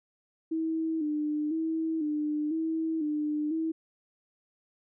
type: tone with vibrato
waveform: sine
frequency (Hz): 311.1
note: D#4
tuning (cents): 0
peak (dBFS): -27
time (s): 0.51-3.72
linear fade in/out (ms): 10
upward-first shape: square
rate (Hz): 1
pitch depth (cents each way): 61
effects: none